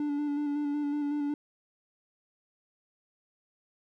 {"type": "tone with vibrato", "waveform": "triangle", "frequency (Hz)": 291.3, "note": "D4", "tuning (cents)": -14, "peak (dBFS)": -26, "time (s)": [0, 1.34], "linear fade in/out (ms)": 2, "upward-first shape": "square", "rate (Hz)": 5.4, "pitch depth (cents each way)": 21, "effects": []}